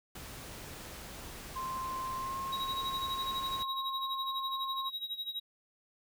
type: noise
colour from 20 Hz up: pink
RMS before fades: -46 dBFS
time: 0.15-3.63 s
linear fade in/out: 5 ms
type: tone with pitch glide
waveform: sine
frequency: 1046.5 to 1069.7 Hz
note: C6 to C6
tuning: 0 to +38 cents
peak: -35 dBFS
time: 1.55-4.9 s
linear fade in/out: 20 ms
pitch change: +38 cents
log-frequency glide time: 2.15-2.37 s
type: tone with tremolo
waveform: triangle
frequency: 3827 Hz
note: A#7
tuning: 45 cents sharp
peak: -32 dBFS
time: 2.52-5.4 s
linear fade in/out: 10 ms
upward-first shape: sine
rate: 12 Hz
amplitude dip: 80%
effects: none